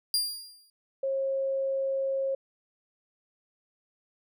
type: tone with exponential decay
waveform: sawtooth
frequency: 4799 Hz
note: D8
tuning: 37 cents sharp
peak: -19 dBFS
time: 0.14-0.7 s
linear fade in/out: 1 ms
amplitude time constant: 120 ms
type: tone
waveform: sine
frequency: 540 Hz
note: C#5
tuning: 45 cents flat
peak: -26 dBFS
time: 1.03-2.35 s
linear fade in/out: 5 ms
effects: none